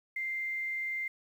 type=tone with quantisation; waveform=sine; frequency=2093 Hz; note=C7; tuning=in tune; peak=-32 dBFS; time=0.16-1.08 s; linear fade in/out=5 ms; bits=10; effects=none